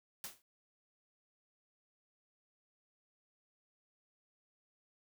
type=noise with exponential decay; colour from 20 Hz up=white; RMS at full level=-40 dBFS; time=0.24-0.42 s; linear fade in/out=1 ms; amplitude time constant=39 ms; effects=none